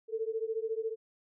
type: beating tone pair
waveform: sine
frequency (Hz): 440 / 454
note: A4 / A#4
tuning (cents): 0 / -46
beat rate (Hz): 14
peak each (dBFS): -34 / -35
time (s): 0.08-0.96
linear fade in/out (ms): 50
effects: none